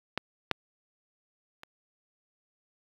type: clicks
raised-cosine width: 0.3 ms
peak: -13 / -8 / -27 dBFS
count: 3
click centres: 0.176 / 0.513 / 1.634 s
effects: high-pass 80 Hz 12 dB/octave + 8-bit